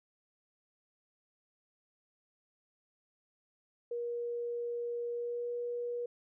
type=tone with pitch glide; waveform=sine; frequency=475.8 to 480.8 Hz; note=A#4 to B4; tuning=+35 to -46 cents; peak=-34 dBFS; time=3.91-6.06 s; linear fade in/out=5 ms; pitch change=+19 cents; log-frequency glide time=5.12-5.5 s; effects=none